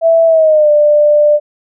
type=tone with pitch glide; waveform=sine; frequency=659.3 to 594.2 Hz; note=E5 to D5; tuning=0 to +20 cents; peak=-5 dBFS; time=0.01-1.4 s; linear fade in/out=50 ms; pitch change=-180 cents; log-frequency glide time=0.26-0.7 s; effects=none